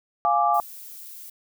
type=chord; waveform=sine; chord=D diminished; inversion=first; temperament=equal; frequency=698.5 / 830.6 / 1174.7 Hz; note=F5 / Ab5 / D6; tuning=0 / 0 / 0 cents; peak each=-22 dBFS; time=0.25-0.6 s; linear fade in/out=0 ms
type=noise; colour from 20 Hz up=violet; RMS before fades=-41 dBFS; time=0.54-1.3 s; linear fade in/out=5 ms
effects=none